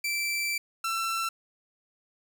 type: tone pair in turn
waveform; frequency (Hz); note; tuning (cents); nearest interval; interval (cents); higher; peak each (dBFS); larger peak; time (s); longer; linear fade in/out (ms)
sawtooth; 2335 / 1342.5; D7 / E6; -11 / +31; minor seventh; 958; first; -24; neither; 0.04-0.58 / 0.84-1.29; first; 5
effects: none